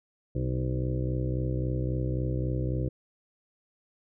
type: harmonic tone with a mistuned harmonic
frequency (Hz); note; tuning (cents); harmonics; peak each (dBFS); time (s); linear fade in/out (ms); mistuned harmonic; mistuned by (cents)
63.7; C2; -46; 1 / 2 / 3 / 4 / 5 / 6 / 7 / 8 / 9; -32 / -29 / -40 / -44 / -36 / -39 / -48 / -39 / -49; 0.35-2.89; 5; 4; +40
effects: none